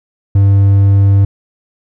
triangle tone, 99 Hz, G2, 18 cents sharp, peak -3 dBFS, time 0.35-1.25 s, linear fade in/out 5 ms, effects none

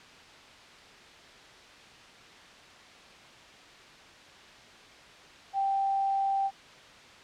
sine tone, 784 Hz, G5, in tune, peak -25 dBFS, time 5.53-6.51 s, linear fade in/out 50 ms, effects white hiss -51 dBFS RMS until 7.23 s + low-pass 4000 Hz 12 dB/octave

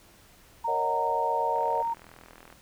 sine tone, 924 Hz, A#5, 16 cents flat, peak -26 dBFS, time 0.64-1.94 s, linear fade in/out 10 ms
sine chord, D# minor seventh, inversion second, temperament equal, 466.2 / 554.4 / 622.3 / 740 Hz, A#4 / C#5 / D#5 / F#5, 0 / 0 / 0 / 0 cents, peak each -33 dBFS, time 0.67-1.83 s, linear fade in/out 20 ms
click train, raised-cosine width 0.5 ms, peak -33 dBFS, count 41, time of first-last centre 1.56-2.526 s, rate 41.4 Hz
effects pink hiss -56 dBFS RMS until 2.61 s

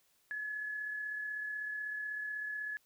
sine tone with amplitude modulation, 1703 Hz, G#6, 43 cents sharp, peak -35 dBFS, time 0.31-2.77 s, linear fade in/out 0 ms, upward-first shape sine, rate 36.1 Hz, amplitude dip 35%, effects white hiss -72 dBFS RMS until 2.85 s

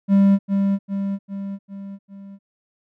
triangle tone with echo, 197.4 Hz, G3, 12 cents sharp, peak -9 dBFS, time 0.08-0.39 s, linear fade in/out 50 ms, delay 400 ms, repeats 5, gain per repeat -5 dB, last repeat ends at 2.39 s, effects none

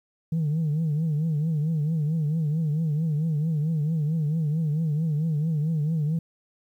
sine tone with vibrato, 155.56 Hz, D#3, in tune, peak -20 dBFS, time 0.32-6.19 s, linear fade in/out 5 ms, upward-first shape triangle, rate 4.5 Hz, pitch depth 130 cents each way, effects tanh soft clip ceiling -20 dBFS + 10-bit

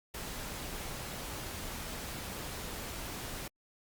pink noise, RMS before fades -41 dBFS, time 0.14-3.48 s, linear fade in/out 5 ms, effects Opus 48 kbps

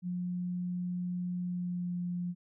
sine tone with pitch glide, 178.6 to 176.65 Hz, F3 to F3, +39 to +20 cents, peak -32 dBFS, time 0.02-2.35 s, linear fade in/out 50 ms, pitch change -19 cents, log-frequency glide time 1.41-1.98 s, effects none

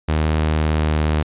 sawtooth tone with pitch glide, 77.7 to 76.85 Hz, D#2 to D#2, -2 to -21 cents, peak -12 dBFS, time 0.08-1.23 s, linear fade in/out 10 ms, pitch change -19 cents, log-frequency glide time 0.58-0.98 s, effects resampled to 8000 Hz

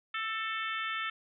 harmonic tone with a mistuned harmonic, 440.8 Hz, A4, 3 cents sharp, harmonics 3 / 4 / 5 / 6 / 7 / 8, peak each -36 / -38 / -40 / -42 / -43 / -44 dBFS, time 0.14-1.1 s, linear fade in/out 5 ms, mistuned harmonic 4, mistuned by +20 cents, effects none

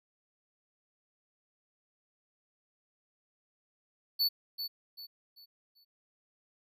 square tone with echo, 4463 Hz, C#8, 11 cents sharp, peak -26 dBFS, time 4.19-4.29 s, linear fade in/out 20 ms, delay 390 ms, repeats 4, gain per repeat -9 dB, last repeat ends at 5.85 s, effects none

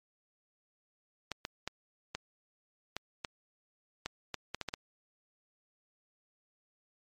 clicks, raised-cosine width 0.2 ms, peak -18 dBFS, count 12, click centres 1.317 / 1.451 / 1.676 / 2.15 / 2.966 / 3.248 / 4.06 / 4.343 / 4.546 / 4.613 / 4.687 / 4.739 s, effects MP3 64 kbps

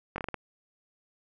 slowing click train, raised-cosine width 0.5 ms, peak -18 dBFS, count 6, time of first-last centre 0.16-0.343 s, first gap 21 ms, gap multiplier 1.28, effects none

